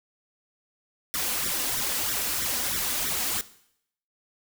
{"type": "noise with flanger", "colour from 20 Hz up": "white", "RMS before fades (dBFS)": -28, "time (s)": [1.14, 3.41], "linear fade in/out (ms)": 0, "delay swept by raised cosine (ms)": [0.53, 4.13], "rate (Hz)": 3.1, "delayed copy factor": 0.9, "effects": ["noise-tail reverb RT60 0.7 s tail -17 dB re dry"]}